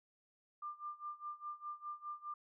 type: tone with tremolo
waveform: sine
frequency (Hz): 1194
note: D6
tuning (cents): +28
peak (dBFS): -40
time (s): 0.62-2.34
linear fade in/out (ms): 5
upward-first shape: sine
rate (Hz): 4.9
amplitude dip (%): 90
effects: none